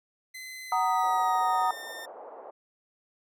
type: tone with pitch glide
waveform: sawtooth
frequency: 2042 to 1808.7 Hz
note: C7 to A6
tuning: -43 to +47 cents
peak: -36 dBFS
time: 0.34-2.06 s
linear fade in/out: 10 ms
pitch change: -210 cents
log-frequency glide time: 0.66-1.68 s
type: chord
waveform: sine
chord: D# minor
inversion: first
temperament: just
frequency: 746.7 / 933.4 / 1244.5 Hz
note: F#5 / A#5 / D#6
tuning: +16 / +2 / 0 cents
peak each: -27 / -27 / -28 dBFS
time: 0.72-1.71 s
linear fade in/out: 2 ms
type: band-pass noise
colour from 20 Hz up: pink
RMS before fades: -45 dBFS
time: 1.03-2.51 s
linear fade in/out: 10 ms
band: 500 to 890 Hz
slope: 24 dB/octave
effects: none